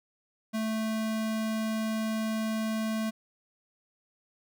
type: tone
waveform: square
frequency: 220 Hz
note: A3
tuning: in tune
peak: -29 dBFS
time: 0.53-3.11 s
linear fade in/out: 20 ms
effects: none